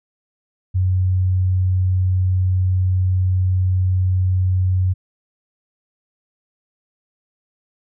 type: tone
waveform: sine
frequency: 92.5 Hz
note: F#2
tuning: in tune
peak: -14 dBFS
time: 0.74-4.94 s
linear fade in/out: 20 ms
effects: none